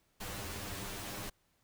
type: noise with comb filter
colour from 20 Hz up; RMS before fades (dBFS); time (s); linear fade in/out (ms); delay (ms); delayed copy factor
pink; -42; 0.2-1.3; 10; 10; +0.85
effects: pink hiss -74 dBFS RMS until 1.63 s